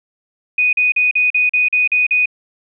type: tone bursts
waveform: sine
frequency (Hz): 2485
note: D#7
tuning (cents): -3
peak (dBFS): -11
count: 9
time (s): 0.58-2.258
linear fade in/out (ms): 5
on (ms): 150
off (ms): 41
effects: none